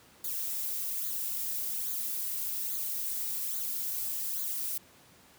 violet noise with flanger, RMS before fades -34 dBFS, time 0.24-4.78 s, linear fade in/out 5 ms, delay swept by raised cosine 0.36 to 3.66 ms, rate 1.2 Hz, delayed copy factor -0.9, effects pink hiss -58 dBFS RMS until 5.38 s + high-pass 100 Hz 12 dB/octave

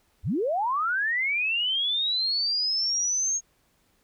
sine linear sweep, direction up, 46.25 to 6570 Hz, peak -23 dBFS, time 0.23-3.41 s, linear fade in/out 50 ms, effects pink hiss -67 dBFS RMS until 4.03 s

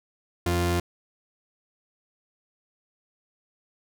sawtooth tone pair together, 87.31 / 174.61 Hz, F2 / F3, 0 / 0 cents, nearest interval octave, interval 1200 cents, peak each -20 dBFS, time 0.46-0.8 s, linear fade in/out 5 ms, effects none

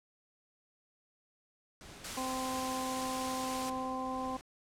pink noise with tremolo, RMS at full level -50 dBFS, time 1.81-4.41 s, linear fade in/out 0 ms, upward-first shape sine, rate 1.7 Hz, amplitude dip 35%
white noise, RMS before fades -40 dBFS, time 2.04-3.7 s, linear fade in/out 5 ms
harmonic tone, 259.2 Hz, C4, 16 cents flat, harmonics 1 / 2 / 3 / 4, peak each -39 / -42 / -40 / -39 dBFS, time 2.17-4.37 s, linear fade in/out 5 ms
effects low-pass 9000 Hz 12 dB/octave

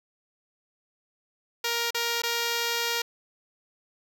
5% pulse tone with dropouts, 468.9 Hz, A#4, 10 cents sharp, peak -14 dBFS, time 1.64-3.02 s, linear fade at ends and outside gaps 5 ms, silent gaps 1.907-1.945 / 2.22-2.234 s, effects none

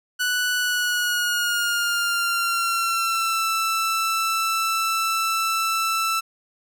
sawtooth tone with pitch glide, 1481 to 1327.1 Hz, F#6 to E6, +1 to +11 cents, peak -17 dBFS, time 0.19-6.21 s, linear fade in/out 20 ms, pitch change -190 cents, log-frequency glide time 0.56-3.48 s, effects none

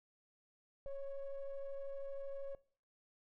triangle ring-modulated tone, 279.4 Hz, C#4, 14 cents sharp, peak -34 dBFS, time 0.86-2.55 s, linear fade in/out 2 ms, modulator 273 Hz, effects noise-tail reverb RT60 0.5 s tail -21 dB re dry + tanh soft clip ceiling -36 dBFS

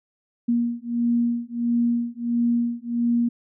sine beating tone pair, 236.1 / 237.6 Hz, A#3 / A#3, +22 / +33 cents, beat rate 1.5 Hz, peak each -23 dBFS, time 0.48-3.29 s, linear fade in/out 10 ms, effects none

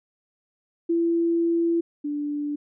sine tone pair in turn, 336.5 / 292.7 Hz, E4 / D4, +36 / -6 cents, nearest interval major second, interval 242 cents, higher first, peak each -19 / -25 dBFS, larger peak first, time 0.89-1.81 / 2.04-2.56 s, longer first, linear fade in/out 10 ms, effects none

